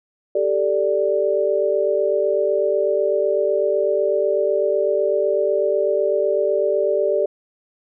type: chord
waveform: sine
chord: G suspended second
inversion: none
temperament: equal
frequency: 392 / 440 / 587.3 Hz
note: G4 / A4 / D5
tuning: 0 / 0 / 0 cents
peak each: -21 / -22 / -19 dBFS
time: 0.35-7.26 s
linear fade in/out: 5 ms
effects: none